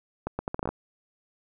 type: accelerating click train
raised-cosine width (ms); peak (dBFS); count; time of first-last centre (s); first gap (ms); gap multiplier
1; -15; 9; 0.27-0.69; 120; 0.74
effects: none